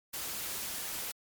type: noise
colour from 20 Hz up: white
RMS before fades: -38 dBFS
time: 0.13-1.12 s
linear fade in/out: 10 ms
effects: MP3 96 kbps